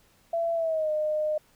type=tone with pitch glide; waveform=sine; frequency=671 to 611.8 Hz; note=E5 to D#5; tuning=+31 to -29 cents; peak=-24 dBFS; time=0.33-1.38 s; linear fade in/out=5 ms; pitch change=-160 cents; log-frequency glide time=0.54-0.91 s; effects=pink hiss -62 dBFS RMS until 1.55 s